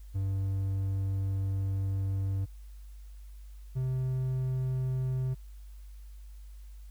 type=tone pair in turn; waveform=triangle; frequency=97 / 129.48 Hz; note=G2 / C3; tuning=-18 / -18 cents; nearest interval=perfect fourth; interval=500 cents; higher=second; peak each=-26 dBFS; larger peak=neither; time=0.14-2.46 / 3.75-5.35 s; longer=first; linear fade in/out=20 ms; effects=added 50 Hz sine -44 dBFS peak until 6.9 s + white hiss -66 dBFS RMS until 6.9 s